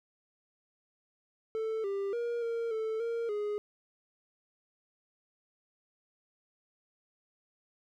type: tone with pitch steps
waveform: triangle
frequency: 442.2 / 396.1 / 472.8 / 463 / 440.7 / 464 / 415.9 Hz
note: A4 / G4 / A#4 / A#4 / A4 / A#4 / G#4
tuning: +9 / +18 / +24 / -12 / +3 / -8 / +2 cents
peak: -29 dBFS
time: 1.55-3.58 s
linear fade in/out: 0 ms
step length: 290 ms
effects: none